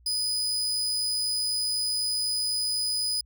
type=tone; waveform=35% pulse; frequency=4978 Hz; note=D#8; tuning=in tune; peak=-24 dBFS; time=0.06-3.21 s; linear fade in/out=5 ms; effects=added 60 Hz sine -54 dBFS peak until 3.25 s